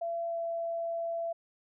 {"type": "tone with pitch glide", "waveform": "sine", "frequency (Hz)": [676, 671.3], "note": ["E5", "E5"], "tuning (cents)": [43, 31], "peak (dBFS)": -31, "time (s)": [0.01, 1.33], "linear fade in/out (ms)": 10, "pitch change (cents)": -12, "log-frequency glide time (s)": [0.26, 0.37], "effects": []}